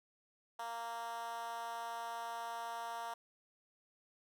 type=tone with high-pass filter; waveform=10% pulse; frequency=231.9 Hz; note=A#3; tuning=9 cents flat; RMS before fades=-43 dBFS; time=0.59-3.14 s; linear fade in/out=5 ms; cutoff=810 Hz; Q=3.5; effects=none